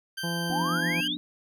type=tone with pitch glide; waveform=20% pulse; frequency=1564 to 1603.3 Hz; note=G6 to G6; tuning=-4 to +39 cents; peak=-27 dBFS; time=0.17-1.08 s; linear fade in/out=10 ms; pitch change=+43 cents; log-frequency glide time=0.55-0.87 s
type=harmonic tone; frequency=170 Hz; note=F3; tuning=46 cents flat; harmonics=1 / 2 / 3 / 4 / 5 / 6; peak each=-30 / -38 / -39 / -43 / -40 / -45 dBFS; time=0.23-1.01 s; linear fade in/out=10 ms
type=exponential sweep; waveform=sine; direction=up; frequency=698.5 to 3969 Hz; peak=-27 dBFS; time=0.49-1.17 s; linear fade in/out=50 ms
type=chord; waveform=sine; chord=B diminished; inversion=second; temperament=just; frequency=177.8 / 246.9 / 296.3 Hz; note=F3 / B3 / D4; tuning=+31 / 0 / +15 cents; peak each=-40 / -38 / -34 dBFS; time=0.5-1.17 s; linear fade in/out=0 ms
effects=none